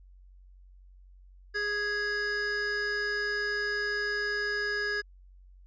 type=tone pair together; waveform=square; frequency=413.8 / 1662.4 Hz; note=G#4 / G#6; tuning=-6 / +1 cents; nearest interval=2 octaves; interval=2407 cents; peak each=-36 / -30 dBFS; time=1.54-5.02 s; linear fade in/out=20 ms; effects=added 46 Hz sine -51 dBFS peak until 5.66 s + resampled to 16000 Hz